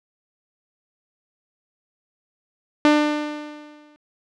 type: tone with exponential decay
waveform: sawtooth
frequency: 298.7 Hz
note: D4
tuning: 29 cents sharp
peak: -7 dBFS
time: 2.85-3.96 s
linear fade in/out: 0 ms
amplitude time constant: 240 ms
effects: low-pass 4000 Hz 12 dB/octave